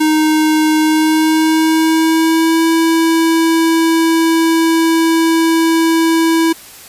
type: tone with pitch glide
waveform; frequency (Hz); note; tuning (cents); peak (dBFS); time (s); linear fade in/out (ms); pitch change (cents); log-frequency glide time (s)
square; 310.4 to 327.7; D#4 to E4; -4 to -10; -10; 0-6.53; 10; +94; 0.79-2.66
effects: white hiss -36 dBFS RMS until 6.88 s + resampled to 32000 Hz